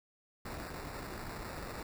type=noise with sample-and-hold; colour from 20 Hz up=pink; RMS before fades=-43 dBFS; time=0.45-1.83 s; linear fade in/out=5 ms; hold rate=3150 Hz; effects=none